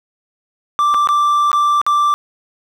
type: tone with dropouts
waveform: triangle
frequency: 1174.7 Hz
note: D6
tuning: in tune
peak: -9 dBFS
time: 0.79-2.14 s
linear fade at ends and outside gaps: 0 ms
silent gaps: 0.941-0.945 / 1.073-1.089 / 1.516-1.53 / 1.815-1.865 s
effects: none